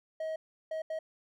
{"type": "tone bursts at uneven times", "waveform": "triangle", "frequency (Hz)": 635, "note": "D#5", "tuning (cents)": 35, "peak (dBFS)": -31, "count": 3, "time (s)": [[0.2, 0.36], [0.71, 0.82], [0.9, 0.99]], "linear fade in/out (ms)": 5, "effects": []}